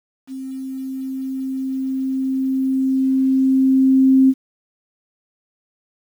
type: tone with level ramp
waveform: sine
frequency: 264.5 Hz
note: C4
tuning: 19 cents sharp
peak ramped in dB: -27 to -8 dBFS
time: 0.27-4.34 s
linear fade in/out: 50 ms
effects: 8-bit